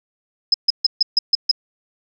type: tone bursts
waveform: sine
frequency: 5100 Hz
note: D#8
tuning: 42 cents sharp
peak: -10 dBFS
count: 7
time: 0.52-1.514 s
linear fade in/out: 5 ms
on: 22 ms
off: 140 ms
effects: none